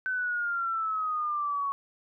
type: exponential sweep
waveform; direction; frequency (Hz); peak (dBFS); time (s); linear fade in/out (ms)
sine; down; 1528 to 1108.7; -27; 0.06-1.72; 0
effects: none